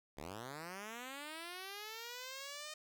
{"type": "linear sweep", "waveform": "5% pulse", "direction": "up", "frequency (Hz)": [65.41, 618], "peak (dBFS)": -34, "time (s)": [0.17, 2.74], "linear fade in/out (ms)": 5, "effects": []}